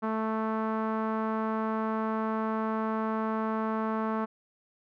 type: tone with low-pass filter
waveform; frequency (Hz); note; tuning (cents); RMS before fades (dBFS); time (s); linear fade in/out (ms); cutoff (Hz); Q
sawtooth; 220; A3; 0; -30; 0.02-4.26; 20; 1200; 2.7
effects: none